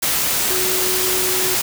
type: tone in noise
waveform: sine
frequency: 370 Hz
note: F#4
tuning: in tune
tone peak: -24 dBFS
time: 0.5-1.55 s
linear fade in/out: 10 ms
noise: white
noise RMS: -19 dBFS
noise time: 0.02-1.62 s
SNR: -8 dB
effects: none